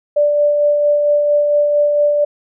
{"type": "tone with tremolo", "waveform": "sine", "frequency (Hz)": 587, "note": "D5", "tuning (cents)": -1, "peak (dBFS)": -9, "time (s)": [0.16, 2.25], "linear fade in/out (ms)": 10, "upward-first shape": "sine", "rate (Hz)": 4.4, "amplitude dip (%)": 30, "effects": []}